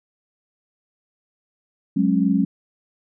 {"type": "chord", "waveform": "sine", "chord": "F# suspended second", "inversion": "none", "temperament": "equal with one note detuned", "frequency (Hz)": [185, 207.7, 272.9], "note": ["F#3", "G#3", "C#4"], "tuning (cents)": [0, 0, -27], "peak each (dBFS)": -20, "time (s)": [1.96, 2.45], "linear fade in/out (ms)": 10, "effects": []}